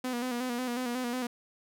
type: tone with vibrato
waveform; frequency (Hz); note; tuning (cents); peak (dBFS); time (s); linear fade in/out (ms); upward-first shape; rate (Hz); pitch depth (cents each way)
sawtooth; 246.9; B3; 0; -27; 0.04-1.27; 5; square; 5.5; 50
effects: none